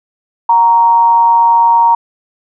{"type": "tone with amplitude modulation", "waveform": "sine", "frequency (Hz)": 932.3, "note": "A#5", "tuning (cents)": 0, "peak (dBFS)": -3, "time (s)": [0.49, 1.95], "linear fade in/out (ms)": 5, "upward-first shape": "sine", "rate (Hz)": 191, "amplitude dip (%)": 45, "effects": []}